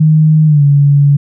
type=tone with pitch glide; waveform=sine; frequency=155.56 to 142.65 Hz; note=D#3 to C#3; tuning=0 to +50 cents; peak=-4 dBFS; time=0-1.17 s; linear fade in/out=10 ms; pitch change=-150 cents; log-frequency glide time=0.46-0.63 s; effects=none